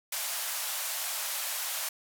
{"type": "band-pass noise", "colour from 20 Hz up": "white", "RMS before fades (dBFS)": -34, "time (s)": [0.12, 1.89], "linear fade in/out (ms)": 5, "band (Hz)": [570, 16000], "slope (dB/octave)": 48, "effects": []}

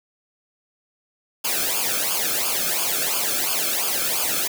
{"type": "noise with flanger", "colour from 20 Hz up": "white", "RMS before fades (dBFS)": -23, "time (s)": [1.44, 4.48], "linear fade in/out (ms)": 10, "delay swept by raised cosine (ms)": [0.51, 1.06], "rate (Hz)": 2.9, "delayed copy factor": -0.85, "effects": []}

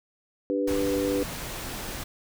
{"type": "chord", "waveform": "sine", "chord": "G major", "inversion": "second", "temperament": "equal", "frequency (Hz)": [293.7, 392, 493.9], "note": ["D4", "G4", "B4"], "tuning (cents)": [0, 0, 0], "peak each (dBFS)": [-27, -30, -27], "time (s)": [0.5, 1.23], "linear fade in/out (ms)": 0}
{"type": "noise", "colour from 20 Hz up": "pink", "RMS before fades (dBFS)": -35, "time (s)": [0.67, 2.04], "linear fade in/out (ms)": 10}
{"effects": []}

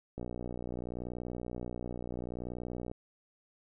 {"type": "click train", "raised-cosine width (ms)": 2, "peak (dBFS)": -26, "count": 167, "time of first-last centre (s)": [0.18, 2.915], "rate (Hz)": 60.7, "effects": []}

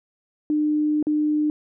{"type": "tone with dropouts", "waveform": "sine", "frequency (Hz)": 301.6, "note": "D4", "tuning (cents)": 46, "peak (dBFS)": -18, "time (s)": [0.5, 1.5], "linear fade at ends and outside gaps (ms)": 1, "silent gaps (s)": [1.027, 1.069], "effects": []}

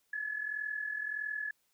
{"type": "tone with amplitude modulation", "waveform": "sine", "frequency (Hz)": 1707, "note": "G#6", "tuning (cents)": 47, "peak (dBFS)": -31, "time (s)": [0.13, 1.51], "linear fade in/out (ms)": 5, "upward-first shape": "sine", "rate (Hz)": 41.6, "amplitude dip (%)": 70, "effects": ["white hiss -75 dBFS RMS until 1.73 s"]}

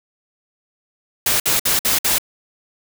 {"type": "noise bursts", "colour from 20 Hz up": "white", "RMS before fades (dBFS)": -17, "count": 5, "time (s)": [1.26, 2.184], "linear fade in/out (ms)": 5, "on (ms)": 140, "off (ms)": 56, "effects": []}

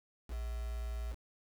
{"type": "tone with quantisation", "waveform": "sine", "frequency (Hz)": 58.27, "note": "A#1", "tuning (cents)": 0, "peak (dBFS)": -36, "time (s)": [0.28, 1.16], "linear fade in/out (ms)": 50, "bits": 8, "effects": []}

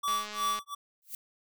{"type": "tone with tremolo", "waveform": "square", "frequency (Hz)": 1153, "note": "D6", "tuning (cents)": -32, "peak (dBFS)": -27, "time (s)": [0.03, 0.75], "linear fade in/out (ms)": 10, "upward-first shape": "sine", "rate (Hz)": 2.8, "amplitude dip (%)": 100}
{"type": "click train", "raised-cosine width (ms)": 0.2, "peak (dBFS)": -24, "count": 108, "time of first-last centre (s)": [0.08, 0.59], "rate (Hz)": 210}
{"type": "noise with exponential growth", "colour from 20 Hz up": "violet", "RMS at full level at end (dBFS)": -35, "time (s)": [1.02, 1.15], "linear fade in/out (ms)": 1, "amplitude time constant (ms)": 28}
{"effects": []}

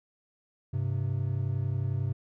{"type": "tone pair together", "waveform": "triangle", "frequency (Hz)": [100.28, 131.4], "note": ["G2", "C3"], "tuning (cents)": [40, 8], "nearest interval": "perfect fourth", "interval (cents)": 468, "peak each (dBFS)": -28, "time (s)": [0.73, 2.13], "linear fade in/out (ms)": 10, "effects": []}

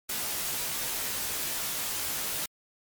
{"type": "noise with comb filter", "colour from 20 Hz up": "white", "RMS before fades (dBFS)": -32, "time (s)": [0.09, 2.46], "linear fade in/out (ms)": 5, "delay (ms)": 17, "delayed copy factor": -0.85, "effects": ["MP3 96 kbps"]}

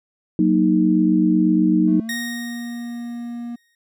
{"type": "chord", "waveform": "sine", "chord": "D# minor", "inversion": "first", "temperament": "equal", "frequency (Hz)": [185, 233.1, 311.1], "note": ["F#3", "A#3", "D#4"], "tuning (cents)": [0, 0, 0], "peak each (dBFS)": [-18, -20, -16], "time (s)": [0.39, 2], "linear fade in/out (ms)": 2}
{"type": "tone with pitch glide", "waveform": "triangle", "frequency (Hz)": [219.3, 237.8], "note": ["A3", "A#3"], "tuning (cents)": [-6, 35], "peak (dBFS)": -25, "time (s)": [1.87, 3.56], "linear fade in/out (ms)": 10, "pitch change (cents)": 141, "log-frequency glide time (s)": [2.01, 2.16]}
{"type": "tone with exponential decay", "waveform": "sawtooth", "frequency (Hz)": 1864.7, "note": "A#6", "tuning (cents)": 0, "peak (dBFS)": -20, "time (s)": [2.09, 3.75], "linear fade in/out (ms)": 2, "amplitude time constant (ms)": 360}
{"effects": []}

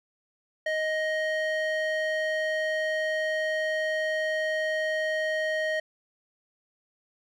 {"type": "tone with band-pass filter", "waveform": "square", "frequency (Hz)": 625, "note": "D#5", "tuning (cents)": 8, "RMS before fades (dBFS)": -28, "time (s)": [0.66, 5.8], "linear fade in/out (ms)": 5, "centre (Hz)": 1400, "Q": 2.2, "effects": []}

